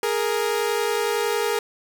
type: tone pair together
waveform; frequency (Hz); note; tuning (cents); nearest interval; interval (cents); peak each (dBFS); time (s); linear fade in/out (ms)
sawtooth; 415.3 / 466.2; G#4 / A#4; 0 / 0; major second; 200; -20; 0.03-1.59; 2
effects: 9-bit